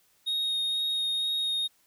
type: tone with vibrato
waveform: triangle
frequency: 3729 Hz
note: A#7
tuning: in tune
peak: -25 dBFS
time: 0.26-1.68 s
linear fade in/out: 20 ms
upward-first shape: sine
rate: 2.1 Hz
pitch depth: 10 cents each way
effects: white hiss -66 dBFS RMS until 1.86 s